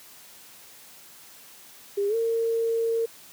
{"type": "tone with pitch glide", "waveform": "sine", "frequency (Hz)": [402.6, 457.2], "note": ["G4", "A#4"], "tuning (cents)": [46, -34], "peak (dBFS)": -22, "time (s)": [1.97, 3.06], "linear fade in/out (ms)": 10, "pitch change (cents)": 220, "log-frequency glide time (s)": [2.08, 2.15], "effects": ["white hiss -49 dBFS RMS until 3.32 s", "high-pass 100 Hz 12 dB/octave"]}